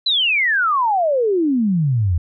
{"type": "exponential sweep", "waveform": "sine", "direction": "down", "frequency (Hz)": [4084, 80.2], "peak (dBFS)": -14, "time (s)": [0.06, 2.18], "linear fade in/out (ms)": 5, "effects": []}